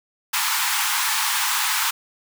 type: high-pass noise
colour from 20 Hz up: pink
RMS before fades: -22 dBFS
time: 0.33-1.91 s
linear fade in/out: 10 ms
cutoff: 830 Hz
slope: 96 dB/octave
effects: none